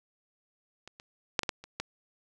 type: clicks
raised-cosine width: 0.2 ms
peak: -28 / -30 / -7 / -16 / -12 / -28 / -15 dBFS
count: 7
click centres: 0.876 / 0.999 / 1.392 / 1.433 / 1.492 / 1.64 / 1.8 s
effects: none